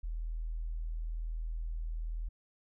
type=tone; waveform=sine; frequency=40.51 Hz; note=E1; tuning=29 cents flat; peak=-34 dBFS; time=0.03-2.29 s; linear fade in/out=10 ms; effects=none